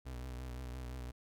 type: tone with vibrato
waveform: 35% pulse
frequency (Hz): 62.7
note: B1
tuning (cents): +27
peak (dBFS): -40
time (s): 0.05-1.12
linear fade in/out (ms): 20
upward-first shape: sine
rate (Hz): 5.8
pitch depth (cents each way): 53
effects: none